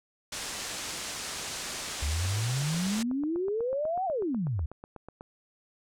white low-pass noise, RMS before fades -37 dBFS, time 0.32-3.03 s, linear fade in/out 5 ms, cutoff 8500 Hz, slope 24 dB/octave
sine exponential two-way sweep, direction up then down, 69.3 to 784 to 69.3 Hz, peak -27 dBFS, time 2.02-4.66 s, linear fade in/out 5 ms, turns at 4.05 s
click train, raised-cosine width 1 ms, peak -29 dBFS, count 25, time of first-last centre 2.25-5.209 s, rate 8.11 Hz
effects none

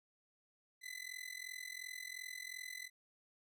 sawtooth tone with amplitude modulation, 2012 Hz, B6, 32 cents sharp, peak -38 dBFS, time 0.81-2.9 s, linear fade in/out 50 ms, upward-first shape sine, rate 42.8 Hz, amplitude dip 90%, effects none

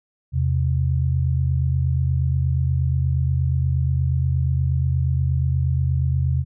sine tone pair together, 82.41 / 130.82 Hz, E2 / C3, 0 / 0 cents, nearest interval minor sixth, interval 800 cents, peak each -20 / -20 dBFS, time 0.32-6.45 s, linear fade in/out 50 ms, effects none

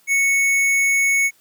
sine tone with hard clipping, 2212 Hz, C#7, 4 cents flat, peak -16 dBFS, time 0.07-1.31 s, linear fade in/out 50 ms, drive 15 dB, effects white hiss -57 dBFS RMS until 1.4 s + high-pass 80 Hz 12 dB/octave

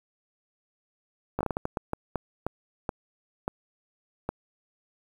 slowing click train, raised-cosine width 1 ms, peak -14 dBFS, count 14, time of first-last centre 1.39-4.29 s, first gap 17 ms, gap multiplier 1.38, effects 8-bit

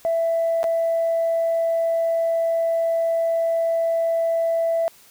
sine tone with dropouts, 663 Hz, E5, 10 cents sharp, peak -17 dBFS, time 0.05-4.88 s, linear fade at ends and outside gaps 0 ms, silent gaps 0.631-0.641 s, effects tanh soft clip ceiling -14 dBFS + white hiss -51 dBFS RMS until 5.1 s

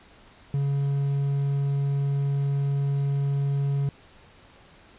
triangle tone with quantisation, 140 Hz, C#3, 18 cents sharp, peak -20 dBFS, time 0.54-3.89 s, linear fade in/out 2 ms, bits 8, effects pink hiss -53 dBFS RMS until 4.98 s + resampled to 8000 Hz

